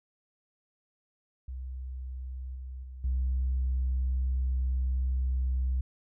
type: tone with level steps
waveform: sine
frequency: 64.2 Hz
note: C2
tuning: 32 cents flat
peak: -35 / -37 / -40 / -24 dBFS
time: 1.48-5.81 s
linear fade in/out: 5 ms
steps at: 2.55 / 2.83 / 3.04 s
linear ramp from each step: 5 ms
effects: tanh soft clip ceiling -23 dBFS